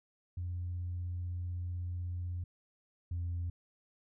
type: tone pair in turn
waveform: sine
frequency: 88.4 / 86.58 Hz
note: F2 / F2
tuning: +22 / -14 cents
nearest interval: unison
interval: 36 cents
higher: first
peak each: -34 / -32 dBFS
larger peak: second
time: 0.37-2.44 / 3.11-3.5 s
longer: first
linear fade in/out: 5 ms
effects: tanh soft clip ceiling -31 dBFS